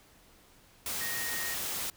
sine tone in noise, 1864.7 Hz, A#6, in tune, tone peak -37 dBFS, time 1.01-1.54 s, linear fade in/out 2 ms, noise white, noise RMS -35 dBFS, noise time 0.86-1.9 s, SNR -5 dB, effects pink hiss -60 dBFS RMS until 1.96 s

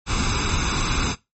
pink noise with comb filter, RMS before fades -22 dBFS, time 0.06-1.16 s, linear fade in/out 50 ms, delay 0.8 ms, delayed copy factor +0.7, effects noise-tail reverb RT60 0.2 s tail -19 dB re dry + MP3 32 kbps

